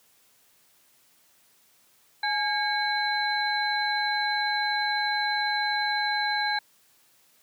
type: tone cluster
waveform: sine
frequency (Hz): 840 / 1626 / 2216 / 4047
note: G#5 / G#6 / C#7 / B7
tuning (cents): +19 / -37 / -1 / +42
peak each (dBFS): -28 / -28 / -35 / -30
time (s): 2.23-6.59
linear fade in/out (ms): 5
effects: white hiss -62 dBFS RMS until 7.42 s + high-pass 80 Hz 12 dB/octave